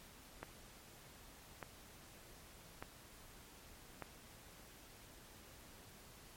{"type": "click train", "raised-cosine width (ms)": 0.5, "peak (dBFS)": -29, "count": 4, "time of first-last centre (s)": [0.43, 4.023], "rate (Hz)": 0.835, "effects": ["pink hiss -59 dBFS RMS until 6.36 s", "MP3 64 kbps"]}